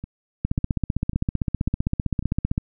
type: two click trains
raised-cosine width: 5 ms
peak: -9 / -20 dBFS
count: 34 / 5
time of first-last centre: 0.45-2.579 / 0.04-2.226 s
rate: 15.5 / 1.83 Hz
effects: none